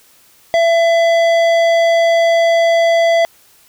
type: tone with tanh clipping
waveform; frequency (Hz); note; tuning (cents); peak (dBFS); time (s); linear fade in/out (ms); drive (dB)
sine; 670; E5; +28; -11; 0.54-3.25; 0; 14
effects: white hiss -49 dBFS RMS until 3.68 s